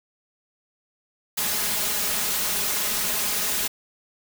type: noise with comb filter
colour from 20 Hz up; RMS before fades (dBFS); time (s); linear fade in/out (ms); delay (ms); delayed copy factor
white; -25; 1.37-3.68; 10; 4.8; +0.7
effects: none